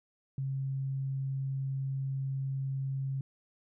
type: tone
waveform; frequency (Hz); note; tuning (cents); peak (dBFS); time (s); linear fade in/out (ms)
sine; 135.1; C#3; -44; -31; 0.38-3.21; 2
effects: none